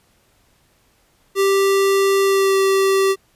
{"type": "tone with pitch glide", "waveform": "square", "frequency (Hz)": [392, 387.9], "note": ["G4", "G4"], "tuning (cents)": [0, -18], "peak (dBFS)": -14, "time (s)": [1.35, 3.16], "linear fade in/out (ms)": 50, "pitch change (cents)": -18, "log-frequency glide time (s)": [2.23, 2.56], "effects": ["pink hiss -59 dBFS RMS until 3.35 s", "resampled to 32000 Hz"]}